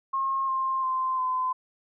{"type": "tone with pitch steps", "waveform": "sine", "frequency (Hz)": [1076, 1058.1, 1040.5, 1023.3], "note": ["C6", "C6", "C6", "C6"], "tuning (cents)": [48, 19, -10, -39], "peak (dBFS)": -24, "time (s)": [0.13, 1.53], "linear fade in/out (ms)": 10, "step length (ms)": 350, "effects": []}